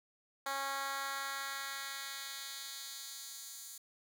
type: tone with high-pass filter sweep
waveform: 10% pulse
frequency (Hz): 274.3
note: C#4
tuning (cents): -18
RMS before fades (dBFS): -42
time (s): 0.46-3.78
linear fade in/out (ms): 5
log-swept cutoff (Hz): 790 to 7300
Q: 0.99
effects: none